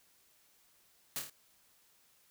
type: noise with echo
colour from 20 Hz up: white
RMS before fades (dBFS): -37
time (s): 1.16-1.19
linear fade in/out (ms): 0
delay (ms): 27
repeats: 4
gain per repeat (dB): -4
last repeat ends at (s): 1.298
effects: white hiss -68 dBFS RMS until 2.3 s